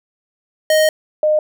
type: tone pair in turn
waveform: square / sine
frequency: 622.3 / 612 Hz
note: D#5 / D#5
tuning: 0 / -29 cents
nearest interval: unison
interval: 29 cents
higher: first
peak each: -11 dBFS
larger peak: neither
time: 0.7-0.89 / 1.23-1.39 s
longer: first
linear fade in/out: 2 ms
effects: none